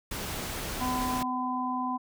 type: noise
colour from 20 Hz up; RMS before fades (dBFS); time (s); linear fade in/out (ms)
pink; -35; 0.11-1.23; 5
type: harmonic tone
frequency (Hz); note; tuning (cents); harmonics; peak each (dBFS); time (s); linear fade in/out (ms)
252.9; B3; +41; 1 / 3 / 4; -32 / -35 / -31; 0.8-1.98; 20
effects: none